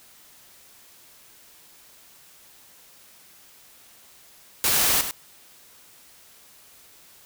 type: noise with echo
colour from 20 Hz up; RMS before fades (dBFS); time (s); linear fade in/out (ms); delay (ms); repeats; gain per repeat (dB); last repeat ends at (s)
white; -21; 4.64-5.01; 0; 100; 1; -9; 5.11
effects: white hiss -52 dBFS RMS until 7.25 s